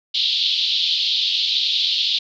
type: band-pass noise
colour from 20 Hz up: pink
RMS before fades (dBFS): -20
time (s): 0.14-2.19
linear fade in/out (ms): 10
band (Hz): 3200 to 4300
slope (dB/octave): 48
effects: none